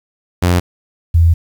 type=tone pair in turn; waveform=sawtooth / sine; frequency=88.6 / 83.52 Hz; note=F2 / E2; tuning=+25 / +23 cents; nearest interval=minor second; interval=102 cents; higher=first; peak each=-6 dBFS; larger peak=neither; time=0.42-0.6 / 1.14-1.34 s; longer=second; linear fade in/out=10 ms; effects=7-bit